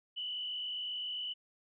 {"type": "tone with frequency modulation", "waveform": "sine", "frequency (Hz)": 2978, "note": "F#7", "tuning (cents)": 11, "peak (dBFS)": -36, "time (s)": [0.16, 1.34], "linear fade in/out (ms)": 20, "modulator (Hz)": 47.5, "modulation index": 1.6, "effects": []}